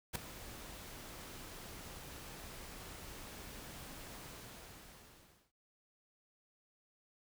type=noise with ADSR envelope; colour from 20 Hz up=pink; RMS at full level=-35 dBFS; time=0.13-5.52 s; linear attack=26 ms; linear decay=3 ms; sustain=-15 dB; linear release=1300 ms; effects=none